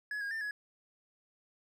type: tone with pitch steps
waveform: triangle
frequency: 1691 / 1631 / 1791 / 1682 Hz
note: G#6 / G#6 / A6 / G#6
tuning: +31 / -32 / +30 / +22 cents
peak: -33 dBFS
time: 0.11-0.51 s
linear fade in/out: 2 ms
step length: 100 ms
effects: none